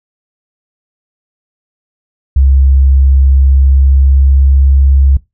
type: tone with pitch glide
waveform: sine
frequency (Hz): 67.4 to 68.1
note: C#2 to C#2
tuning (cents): -48 to -30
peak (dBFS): -4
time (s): 2.36-5.17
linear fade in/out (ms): 5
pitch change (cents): +18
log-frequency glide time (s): 3.34-4.73
effects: noise-tail reverb RT60 0.2 s tail -20 dB re dry